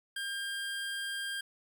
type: tone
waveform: 25% pulse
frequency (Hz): 1602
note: G6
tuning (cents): +37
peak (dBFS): -31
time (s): 0.16-1.41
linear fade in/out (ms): 5
effects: 11-bit